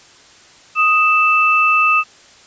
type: tone pair together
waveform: sine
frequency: 1248.3 / 2645 Hz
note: D#6 / E7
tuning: +5 / +5 cents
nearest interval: octave + minor second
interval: 1300 cents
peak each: -13 dBFS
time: 0.75-2.04 s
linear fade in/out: 50 ms
effects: white hiss -45 dBFS RMS until 2.46 s + resampled to 16000 Hz